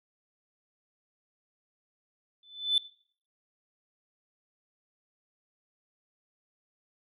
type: tone with exponential growth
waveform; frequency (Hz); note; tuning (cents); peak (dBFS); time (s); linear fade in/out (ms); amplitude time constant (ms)
sine; 3510; A7; -5; -18; 2.43-2.78; 2; 74
effects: noise-tail reverb RT60 0.5 s tail -18 dB re dry + tanh soft clip ceiling -17 dBFS